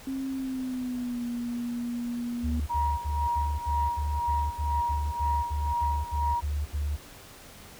sine tone with pitch glide, 267.2 to 239.4 Hz, C4 to A#3, +36 to +46 cents, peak -29 dBFS, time 0.07-2.6 s, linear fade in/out 2 ms, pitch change -190 cents, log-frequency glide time 0.33-1.25 s
sine tone bursts, 73.42 Hz, D2, in tune, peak -26 dBFS, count 15, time 2.43-6.968 s, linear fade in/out 20 ms, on 240 ms, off 67 ms
sine tone with tremolo, 950 Hz, A#5, 33 cents sharp, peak -24 dBFS, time 2.69-6.41 s, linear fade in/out 20 ms, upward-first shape sine, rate 2 Hz, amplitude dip 75%
effects tanh soft clip ceiling -15 dBFS + pink hiss -48 dBFS RMS until 7.79 s

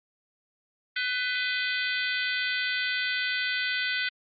harmonic tone with a mistuned harmonic, 500 Hz, B4, 21 cents sharp, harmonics 3 / 4 / 5 / 6 / 7 / 8 / 9, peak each -30 / -32 / -34 / -36 / -37 / -38 / -39 dBFS, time 0.96-4.09 s, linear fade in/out 5 ms, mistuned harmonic 6, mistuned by +92 cents, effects Opus 32 kbps

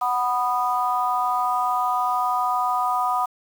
sine chord, B major, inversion second, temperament just, 740.8 / 987.8 / 1234.7 Hz, F#5 / B5 / D#6, +2 / 0 / -14 cents, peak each -24 dBFS, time 0.01-3.26 s, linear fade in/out 10 ms, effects 7-bit

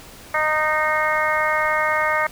harmonic tone, 308.3 Hz, D#4, 16 cents flat, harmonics 2 / 3 / 4 / 5 / 6 / 7, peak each -24 / -25 / -23 / -27 / -24 / -25 dBFS, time 0.34-2.27 s, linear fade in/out 5 ms, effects pink hiss -42 dBFS RMS until 2.31 s

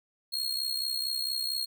40% pulse tone with amplitude modulation, 4277 Hz, C8, 37 cents sharp, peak -25 dBFS, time 0.32-1.66 s, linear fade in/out 20 ms, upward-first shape sine, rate 64.4 Hz, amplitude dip 70%, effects none

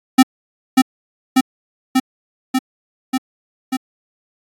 square tone with echo, 260 Hz, C4, 11 cents flat, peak -5 dBFS, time 0.18-0.23 s, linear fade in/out 10 ms, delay 590 ms, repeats 6, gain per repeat -2 dB, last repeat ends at 3.77 s, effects AAC 64 kbps

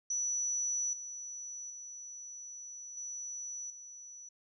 sine tone with level steps, 5920 Hz, F#8, in tune, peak -31 / -41 / -44 / -39 / -47 dBFS, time 0.1-4.29 s, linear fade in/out 5 ms, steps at 0.93 / 1.7 / 2.97 / 3.7 s, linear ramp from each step 2 ms, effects none

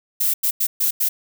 violet noise bursts at uneven times, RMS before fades -19 dBFS, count 5, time 0.2-0.34 / 0.43-0.51 / 0.6-0.67 / 0.8-0.91 / 1-1.09 s, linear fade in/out 10 ms, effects none

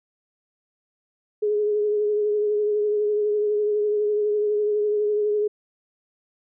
sine tone with vibrato, 419 Hz, G#4, 15 cents sharp, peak -19 dBFS, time 1.42-5.48 s, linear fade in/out 10 ms, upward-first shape triangle, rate 12 Hz, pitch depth 31 cents each way, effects none

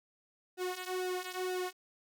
sawtooth tone with flanger, 366.7 Hz, F#4, 15 cents flat, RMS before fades -37 dBFS, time 0.57-1.73 s, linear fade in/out 50 ms, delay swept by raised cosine 0.92 to 2.92 ms, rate 2.1 Hz, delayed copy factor -0.8, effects none

